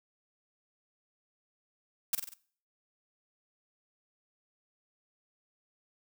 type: noise with echo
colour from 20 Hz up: blue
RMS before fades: -28 dBFS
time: 2.13-2.15 s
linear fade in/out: 2 ms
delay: 47 ms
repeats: 4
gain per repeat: -5 dB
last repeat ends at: 2.338 s
effects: noise-tail reverb RT60 0.5 s tail -20 dB re dry